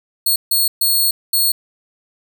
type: tone bursts at uneven times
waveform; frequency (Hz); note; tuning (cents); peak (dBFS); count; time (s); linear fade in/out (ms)
5% pulse; 4332; C#8; -41; -6; 4; 0.26-0.36 / 0.51-0.68 / 0.81-1.11 / 1.33-1.52; 5
effects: none